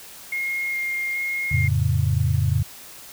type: tone with vibrato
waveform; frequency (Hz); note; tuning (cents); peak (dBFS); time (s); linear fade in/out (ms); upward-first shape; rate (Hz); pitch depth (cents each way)
sine; 2136; C7; +35; -23; 0.32-1.68; 5; square; 1.2; 9
type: chord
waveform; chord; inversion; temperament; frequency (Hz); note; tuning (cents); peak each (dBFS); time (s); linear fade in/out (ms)
sine; F augmented; none; equal; 87.31 / 110 / 138.59; F2 / A2 / C#3; 0 / 0 / 0; -22; 1.51-2.63; 10
effects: white hiss -42 dBFS RMS until 3.12 s